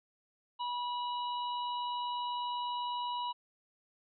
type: harmonic tone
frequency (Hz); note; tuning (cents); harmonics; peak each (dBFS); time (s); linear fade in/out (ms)
974; B5; -24; 1 / 3 / 4; -34 / -44 / -46; 0.59-3.33; 20
effects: none